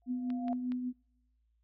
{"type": "tone with exponential growth", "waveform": "sine", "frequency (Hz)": 700, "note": "F5", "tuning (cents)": 4, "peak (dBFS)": -34, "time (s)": [0.02, 0.53], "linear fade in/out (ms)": 0, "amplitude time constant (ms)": 110}
{"type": "tone with tremolo", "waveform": "sine", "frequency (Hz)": 250, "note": "B3", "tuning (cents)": 21, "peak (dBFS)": -30, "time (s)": [0.06, 0.93], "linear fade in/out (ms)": 50, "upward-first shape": "triangle", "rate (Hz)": 5, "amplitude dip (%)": 50}
{"type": "clicks", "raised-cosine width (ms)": 0.3, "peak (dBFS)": -33, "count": 3, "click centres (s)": [0.303, 0.482, 0.72]}
{"effects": ["noise-tail reverb RT60 0.9 s tail -26 dB re dry", "added 56 Hz sine -70 dBFS peak until 1.63 s"]}